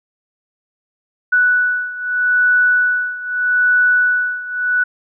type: beating tone pair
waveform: sine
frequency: 1480 / 1480.8 Hz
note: F#6 / F#6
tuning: 0 / +1 cents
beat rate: 0.8 Hz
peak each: -14 / -17 dBFS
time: 1.32-4.84 s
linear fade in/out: 10 ms
effects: none